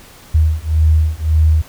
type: beating tone pair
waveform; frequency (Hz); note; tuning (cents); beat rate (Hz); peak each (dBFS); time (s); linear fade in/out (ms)
sine; 77.6 / 79.4; D#2 / D#2; -4 / +36; 1.8; -13; 0.34-1.62; 10
effects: pink hiss -41 dBFS RMS until 1.68 s